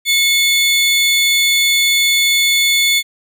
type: tone pair together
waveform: 35% pulse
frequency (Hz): 2181 / 3485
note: C#7 / A7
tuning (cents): -29 / -17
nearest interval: minor sixth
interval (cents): 812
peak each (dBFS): -12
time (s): 0.05-3.03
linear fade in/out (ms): 50
effects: none